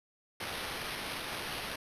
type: noise with sample-and-hold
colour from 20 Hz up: white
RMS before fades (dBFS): -39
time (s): 0.4-1.76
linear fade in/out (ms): 5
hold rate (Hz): 7350
effects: resampled to 32000 Hz